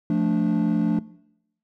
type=chord; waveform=triangle; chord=D minor; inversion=first; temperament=equal with one note detuned; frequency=174.61 / 220 / 292 Hz; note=F3 / A3 / D4; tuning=0 / 0 / -10 cents; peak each=-21 dBFS; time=0.1-0.99 s; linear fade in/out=2 ms; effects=noise-tail reverb RT60 0.8 s tail -21 dB re dry + tanh soft clip ceiling -11 dBFS